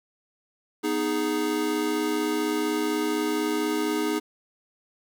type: chord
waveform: square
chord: G# minor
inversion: first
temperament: equal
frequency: 246.9 / 311.1 / 415.3 Hz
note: B3 / D#4 / G#4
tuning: 0 / 0 / 0 cents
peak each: -33 / -27 / -29 dBFS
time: 0.83-4.2 s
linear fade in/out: 20 ms
effects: 9-bit